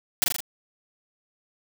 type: noise with echo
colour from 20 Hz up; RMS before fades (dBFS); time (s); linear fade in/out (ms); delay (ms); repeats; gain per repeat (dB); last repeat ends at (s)
white; -20; 0.22-0.24; 0; 41; 4; -3; 0.404
effects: none